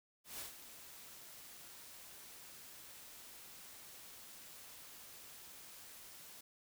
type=noise with ADSR envelope; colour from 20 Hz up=white; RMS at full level=-45 dBFS; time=0.24-6.41 s; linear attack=150 ms; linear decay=130 ms; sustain=-10 dB; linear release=6 ms; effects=none